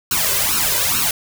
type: noise with flanger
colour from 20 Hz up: white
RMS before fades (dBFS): -18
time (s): 0.11-1.11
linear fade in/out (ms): 2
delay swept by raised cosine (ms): 0.72 to 2.02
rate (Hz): 2.3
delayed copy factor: +0.9
effects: none